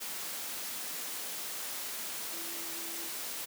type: tone in noise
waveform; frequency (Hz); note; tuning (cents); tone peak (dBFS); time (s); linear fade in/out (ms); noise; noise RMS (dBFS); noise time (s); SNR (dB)
sine; 333; E4; +18; -49; 2.32-3.1; 20; white; -39; 0-3.46; -13
effects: high-pass 200 Hz 12 dB/octave